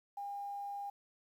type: tone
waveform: sine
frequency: 806 Hz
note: G5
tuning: 48 cents sharp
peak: -39 dBFS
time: 0.17-0.9 s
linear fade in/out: 5 ms
effects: 11-bit